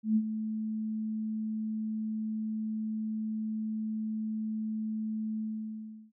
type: tone with ADSR envelope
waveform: sine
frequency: 217.7 Hz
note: A3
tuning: 18 cents flat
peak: -21 dBFS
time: 0.03-6.12 s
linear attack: 130 ms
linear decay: 59 ms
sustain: -10 dB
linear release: 730 ms
effects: none